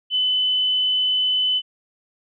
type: tone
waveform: sine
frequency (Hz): 3016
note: F#7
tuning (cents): +32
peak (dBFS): -17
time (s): 0.1-1.62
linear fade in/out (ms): 50
effects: none